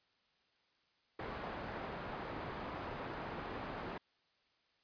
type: low-pass noise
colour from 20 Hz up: white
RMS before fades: -44 dBFS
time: 1.19-3.98 s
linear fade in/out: 5 ms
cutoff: 1100 Hz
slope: 12 dB/octave
effects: white hiss -75 dBFS RMS until 4.83 s + resampled to 11025 Hz